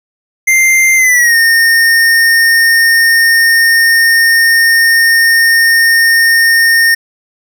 square tone with pitch glide, 2093 to 1832.6 Hz, C7 to A#6, 0 to -30 cents, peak -6 dBFS, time 0.47-6.95 s, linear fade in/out 10 ms, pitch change -230 cents, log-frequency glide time 0.96-1.36 s, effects none

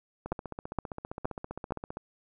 two click trains, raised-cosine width 1 ms, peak -15 / -23 dBFS, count 4 / 27, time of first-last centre 0.32-1.722 / 0.26-1.971 s, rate 2.14 / 15.2 Hz, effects none

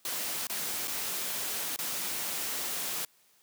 white noise with dropouts, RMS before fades -34 dBFS, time 0.05-3.05 s, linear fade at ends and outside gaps 2 ms, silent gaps 0.47-0.497 / 0.875-0.879 / 1.762-1.788 s, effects white hiss -65 dBFS RMS until 3.42 s + high-pass 150 Hz 12 dB/octave

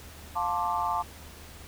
sine chord, D minor seventh, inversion first, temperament just, 704.8 / 881 / 1057.2 / 1174.7 Hz, F5 / A5 / C6 / D6, +16 / +2 / +18 / 0 cents, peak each -33 / -29 / -33 / -32 dBFS, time 0.35-1.03 s, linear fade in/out 20 ms, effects added 76 Hz sine -48 dBFS peak until 1.67 s + pink hiss -48 dBFS RMS until 1.67 s

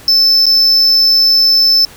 triangle tone with dropouts, 5274 Hz, E8, in tune, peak -5 dBFS, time 0.08-1.85 s, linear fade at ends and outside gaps 1 ms, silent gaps 0.457-0.465 s, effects pink hiss -37 dBFS RMS until 1.96 s

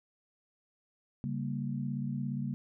sine chord, G diminished, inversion second, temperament equal, 138.59 / 196 / 233.1 Hz, Db3 / G3 / Bb3, 0 / 0 / 0 cents, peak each -35 / -38 / -37 dBFS, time 1.24-2.54 s, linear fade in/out 0 ms, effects none

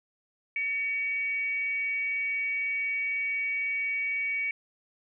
sine tone with frequency modulation, 2261 Hz, C#7, 34 cents sharp, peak -27 dBFS, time 0.56-4.51 s, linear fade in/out 2 ms, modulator 456 Hz, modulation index 0.25, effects none

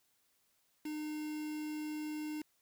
triangle tone with quantisation, 304.5 Hz, D#4, 37 cents flat, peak -36 dBFS, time 0.85-2.42 s, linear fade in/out 5 ms, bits 8, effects white hiss -75 dBFS RMS until 2.61 s

